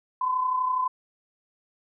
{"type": "tone pair together", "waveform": "sine", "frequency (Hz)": [1014.4, 1046.5], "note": ["B5", "C6"], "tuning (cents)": [46, 0], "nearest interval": "minor second", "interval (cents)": 54, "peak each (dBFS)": [-23, -32], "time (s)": [0.21, 0.88], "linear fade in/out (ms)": 5, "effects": []}